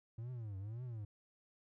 triangle tone with vibrato, 110 Hz, A2, in tune, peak -40 dBFS, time 0.18-1.05 s, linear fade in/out 5 ms, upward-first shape triangle, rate 1.9 Hz, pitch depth 280 cents each way, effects none

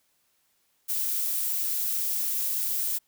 violet noise, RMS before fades -28 dBFS, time 0.88-2.99 s, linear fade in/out 20 ms, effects white hiss -70 dBFS RMS until 3.07 s

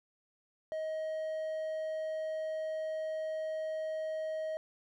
triangle tone, 630 Hz, D#5, 21 cents sharp, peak -32 dBFS, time 0.72-4.57 s, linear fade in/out 0 ms, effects none

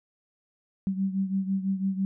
sine beating tone pair, 191.5 / 197.5 Hz, G3 / G3, -40 / +13 cents, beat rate 6 Hz, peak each -26 / -31 dBFS, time 0.87-2.05 s, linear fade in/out 0 ms, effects none

